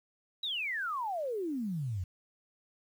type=exponential sweep; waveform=sine; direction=down; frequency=3951 to 84.9 Hz; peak=-32 dBFS; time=0.43-2.04 s; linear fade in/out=5 ms; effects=10-bit